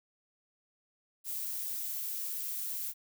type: noise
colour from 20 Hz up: violet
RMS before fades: -37 dBFS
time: 1.24-2.94 s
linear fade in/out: 50 ms
effects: none